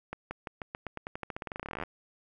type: accelerating click train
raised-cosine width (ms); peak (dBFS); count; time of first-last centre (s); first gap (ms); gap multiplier
0.5; -21; 29; 0.13-1.836; 180; 0.9
effects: none